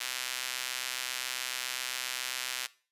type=tone with high-pass filter; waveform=sawtooth; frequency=127.3 Hz; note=C3; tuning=47 cents flat; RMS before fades=-36 dBFS; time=0-2.67 s; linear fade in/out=10 ms; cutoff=2400 Hz; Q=0.82; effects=noise-tail reverb RT60 0.4 s tail -20 dB re dry + resampled to 32000 Hz